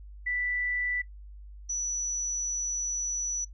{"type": "tone pair in turn", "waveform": "sine", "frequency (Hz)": [1975.5, 5920], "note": ["B6", "F#8"], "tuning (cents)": [0, 0], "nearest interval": "octave + perfect fifth", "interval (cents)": 1900, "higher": "second", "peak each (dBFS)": -28, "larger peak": "neither", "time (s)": [[0.26, 1.02], [1.69, 3.45]], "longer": "second", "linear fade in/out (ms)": 10, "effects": ["noise-tail reverb RT60 0.1 s tail -17 dB re dry", "added 50 Hz sine -43 dBFS peak until 3.53 s"]}